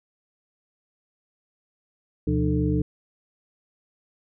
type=tone cluster; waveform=sine; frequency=73.9 / 125 / 171.3 / 301.5 / 442.2 Hz; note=D2 / B2 / F3 / D4 / A4; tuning=+11 / +21 / -33 / +46 / +9 cents; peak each=-26 / -27 / -26 / -25 / -31 dBFS; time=2.27-2.82 s; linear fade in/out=5 ms; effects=none